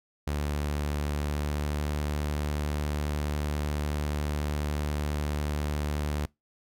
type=tone with pitch glide; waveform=sawtooth; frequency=73.42 to 74.14 Hz; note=D2 to D2; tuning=0 to +17 cents; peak=-24 dBFS; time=0.27-6.26 s; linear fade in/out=5 ms; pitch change=+17 cents; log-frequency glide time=1.11-1.86 s; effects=noise-tail reverb RT60 0.2 s tail -24 dB re dry